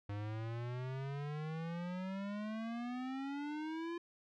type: exponential sweep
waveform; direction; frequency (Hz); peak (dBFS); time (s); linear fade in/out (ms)
square; up; 100.9 to 345.2; -40; 0.09-3.98; 5
effects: low-pass 3000 Hz 12 dB/octave